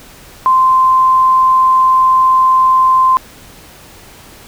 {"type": "tone", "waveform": "sine", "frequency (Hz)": 1040, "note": "C6", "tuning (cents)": -11, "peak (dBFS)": -6, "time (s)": [0.46, 3.17], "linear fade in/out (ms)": 0, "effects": ["pink hiss -38 dBFS RMS until 4.47 s"]}